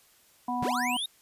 harmonic tone, 246.1 Hz, B3, 6 cents flat, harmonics 1 / 3 / 4, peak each -32 / -32 / -32 dBFS, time 0.48-0.97 s, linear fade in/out 5 ms
square linear sweep, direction up, 61.3 to 3809 Hz, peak -30 dBFS, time 0.62-1.06 s, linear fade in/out 5 ms
effects white hiss -61 dBFS RMS until 1.21 s + resampled to 32000 Hz

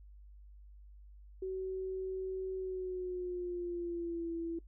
sine tone with pitch glide, 377.1 to 334 Hz, F#4 to E4, +33 to +23 cents, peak -35 dBFS, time 1.42-4.59 s, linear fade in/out 5 ms, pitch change -210 cents, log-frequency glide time 2.56-4.33 s, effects noise-tail reverb RT60 0.1 s tail -19 dB re dry + added 50 Hz sine -52 dBFS peak until 4.67 s

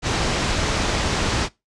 pink low-pass noise, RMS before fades -22 dBFS, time 0.02-1.49 s, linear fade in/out 50 ms, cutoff 6900 Hz, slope 24 dB/octave, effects noise-tail reverb RT60 0.2 s tail -20 dB re dry + resampled to 24000 Hz

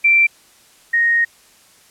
sine tone pair in turn, 2349 / 1864.4 Hz, D7 / A#6, 0 / 0 cents, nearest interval major third, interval 400 cents, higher first, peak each -9 / -12 dBFS, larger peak first, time 0.04-0.27 / 0.93-1.25 s, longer second, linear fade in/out 10 ms, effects white hiss -50 dBFS RMS until 1.9 s + low-pass 11000 Hz 12 dB/octave

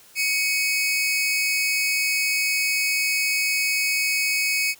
sawtooth tone pair together, 2231 / 2535 Hz, C#7 / D#7, +11 / +32 cents, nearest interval major second, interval 221 cents, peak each -20 dBFS, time 0.15-4.75 s, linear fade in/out 50 ms, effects white hiss -51 dBFS RMS until 4.79 s

